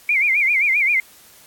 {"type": "tone with vibrato", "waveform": "sine", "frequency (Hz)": 2249, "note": "C#7", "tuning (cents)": 24, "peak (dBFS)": -14, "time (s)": [0.09, 1], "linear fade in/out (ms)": 2, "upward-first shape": "sine", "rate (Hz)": 7.6, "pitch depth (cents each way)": 150, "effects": ["white hiss -48 dBFS RMS until 1.46 s", "AAC 64 kbps"]}